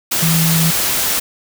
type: tone in noise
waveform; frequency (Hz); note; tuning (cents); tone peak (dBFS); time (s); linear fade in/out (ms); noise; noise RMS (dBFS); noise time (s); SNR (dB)
sine; 163.7; E3; -12; -13; 0.22-0.71; 10; white; -17; 0.11-1.2; +1
effects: none